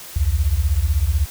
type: beating tone pair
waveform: sine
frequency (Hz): 65.1 / 81.1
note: C2 / E2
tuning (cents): -8 / -28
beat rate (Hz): 16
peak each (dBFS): -18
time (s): 0.16-1.26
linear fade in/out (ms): 5
effects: white hiss -37 dBFS RMS until 1.3 s